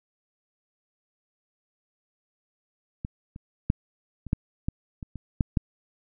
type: clicks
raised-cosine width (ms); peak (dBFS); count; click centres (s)
5; -19 / -28 / -8 / -25 / -10 / -14 / -24 / -24 / -9 / -9; 10; 3.049 / 3.361 / 3.701 / 4.267 / 4.331 / 4.685 / 5.028 / 5.157 / 5.408 / 5.572
effects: none